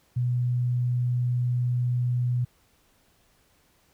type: tone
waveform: sine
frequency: 123.1 Hz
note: B2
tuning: 5 cents flat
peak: -22 dBFS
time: 0.16-2.45 s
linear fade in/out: 10 ms
effects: pink hiss -64 dBFS RMS until 3.93 s